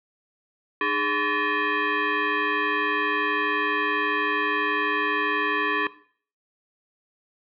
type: tone with frequency modulation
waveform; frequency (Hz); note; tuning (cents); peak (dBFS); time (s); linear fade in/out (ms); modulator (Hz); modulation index
sine; 303.4; D#4; -44; -21; 0.81-5.87; 2; 719; 3
effects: noise-tail reverb RT60 0.5 s tail -17 dB re dry